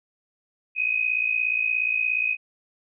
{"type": "tone pair together", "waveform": "sine", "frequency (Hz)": [2489, 2546], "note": ["D#7", "D#7"], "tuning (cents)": [0, 39], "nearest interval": "unison", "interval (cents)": 39, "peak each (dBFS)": -24, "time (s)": [0.75, 2.37], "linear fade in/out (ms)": 50, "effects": []}